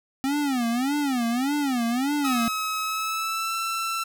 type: tone with vibrato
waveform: square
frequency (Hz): 260.9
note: C4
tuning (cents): -5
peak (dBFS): -23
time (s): 0.24-2.48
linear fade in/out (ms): 0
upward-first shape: sine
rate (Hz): 1.7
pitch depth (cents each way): 210
type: tone with pitch glide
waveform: sawtooth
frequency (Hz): 1281 to 1337.7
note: E6 to E6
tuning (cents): -50 to +25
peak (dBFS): -22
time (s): 2.24-4.04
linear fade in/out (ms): 10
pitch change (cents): +75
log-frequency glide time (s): 2.81-3.55
effects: none